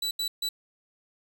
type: tone bursts at uneven times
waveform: 40% pulse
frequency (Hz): 3951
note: B7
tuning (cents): 0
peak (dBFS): -26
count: 3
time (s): 0.02-0.11 / 0.19-0.28 / 0.42-0.49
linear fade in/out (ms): 5
effects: none